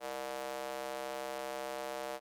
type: tone with high-pass filter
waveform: square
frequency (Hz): 66.4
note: C2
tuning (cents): +26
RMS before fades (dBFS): -40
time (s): 0-2.2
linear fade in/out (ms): 50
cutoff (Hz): 580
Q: 2.4
effects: MP3 96 kbps